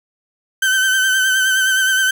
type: tone with vibrato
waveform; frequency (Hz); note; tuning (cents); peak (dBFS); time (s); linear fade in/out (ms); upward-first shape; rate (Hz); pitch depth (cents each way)
35% pulse; 1538; G6; -33; -11; 0.62-2.11; 5; sine; 9.6; 33
effects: none